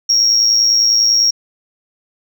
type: tone with amplitude modulation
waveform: sine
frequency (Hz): 5588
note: F8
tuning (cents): 0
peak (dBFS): -5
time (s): 0.09-1.31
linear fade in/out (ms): 10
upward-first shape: sine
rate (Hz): 110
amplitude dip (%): 65
effects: tanh soft clip ceiling -5 dBFS